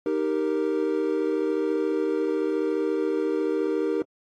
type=chord; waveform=triangle; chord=Eb major; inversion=none; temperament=equal; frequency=311.1 / 392 / 466.2 Hz; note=Eb4 / G4 / Bb4; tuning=0 / 0 / 0 cents; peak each=-25 dBFS; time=0.06-4.02 s; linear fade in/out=2 ms; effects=AAC 32 kbps